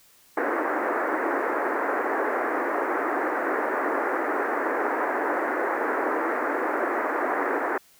pink band-pass noise, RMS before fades -26 dBFS, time 0.37-7.78 s, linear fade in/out 5 ms, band 290 to 1900 Hz, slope 48 dB/octave, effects white hiss -57 dBFS RMS until 7.99 s

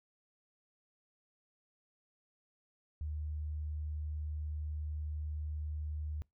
sine tone, 75.9 Hz, D#2, 42 cents flat, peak -36 dBFS, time 3.01-6.22 s, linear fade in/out 0 ms, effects noise-tail reverb RT60 0.2 s tail -25 dB re dry

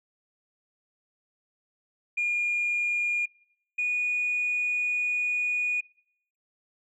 sine tone pair in turn, 2423 / 2460 Hz, D#7 / D#7, -47 / -20 cents, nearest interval unison, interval 27 cents, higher second, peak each -23 dBFS, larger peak neither, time 2.17-3.26 / 3.78-5.81 s, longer second, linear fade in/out 10 ms, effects noise-tail reverb RT60 0.7 s tail -23 dB re dry + tanh soft clip ceiling -20 dBFS

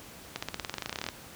accelerating click train, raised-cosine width 0.2 ms, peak -15 dBFS, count 19, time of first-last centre 0.36-1.088 s, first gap 65 ms, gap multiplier 0.94, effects pink hiss -48 dBFS RMS until 1.35 s + high-pass 60 Hz 12 dB/octave

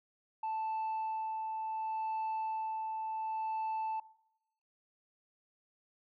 sine tone with tremolo, 880 Hz, A5, in tune, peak -30 dBFS, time 0.43-4 s, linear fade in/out 5 ms, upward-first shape sine, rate 0.69 Hz, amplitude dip 35%, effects noise-tail reverb RT60 0.8 s tail -21 dB re dry + tanh soft clip ceiling -32 dBFS

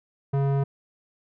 square tone with low-pass filter, 138.59 Hz, C#3, in tune, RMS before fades -23 dBFS, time 0.33-0.64 s, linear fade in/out 10 ms, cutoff 880 Hz, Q 0.77, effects none

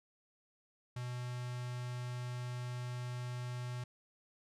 square tone with notch filter, 123.47 Hz, B2, in tune, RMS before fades -41 dBFS, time 0.96-3.84 s, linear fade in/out 5 ms, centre 430 Hz, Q 1.2, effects low-pass 9000 Hz 12 dB/octave

